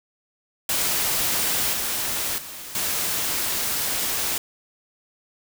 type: noise with level steps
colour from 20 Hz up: white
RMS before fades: -23 / -26 / -37 / -25 dBFS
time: 0.69-4.38 s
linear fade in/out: 2 ms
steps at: 1.73 / 2.38 / 2.75 s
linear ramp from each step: 2 ms
effects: none